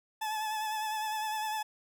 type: tone with vibrato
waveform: 40% pulse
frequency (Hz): 863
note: A5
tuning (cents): -34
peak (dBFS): -31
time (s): 0.21-1.63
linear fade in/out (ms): 10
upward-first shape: sine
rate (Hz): 9.9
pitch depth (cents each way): 32
effects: none